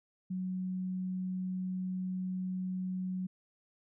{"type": "tone", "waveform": "sine", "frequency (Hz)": 185, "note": "F#3", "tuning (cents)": 0, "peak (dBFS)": -33, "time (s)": [0.3, 3.27], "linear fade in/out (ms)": 10, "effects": []}